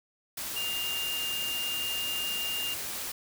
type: tone in noise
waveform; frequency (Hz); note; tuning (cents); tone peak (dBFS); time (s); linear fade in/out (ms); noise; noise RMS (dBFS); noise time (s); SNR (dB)
sine; 2809; F7; +9; -31; 0.56-2.74; 5; white; -36; 0.37-3.12; +2
effects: none